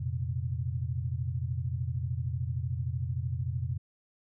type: chord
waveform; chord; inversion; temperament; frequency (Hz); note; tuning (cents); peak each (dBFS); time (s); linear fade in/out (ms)
sine; F suspended fourth; none; equal with one note detuned; 87.31 / 117.62 / 130.81; F2 / Bb2 / C3; 0 / +16 / 0; -34; 0-3.78; 10
effects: none